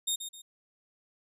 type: tone with echo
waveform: 20% pulse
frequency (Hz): 3687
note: A#7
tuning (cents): -20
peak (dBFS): -22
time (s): 0.07-0.16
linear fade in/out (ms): 10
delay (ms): 130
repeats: 2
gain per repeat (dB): -9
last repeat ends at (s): 0.42
effects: none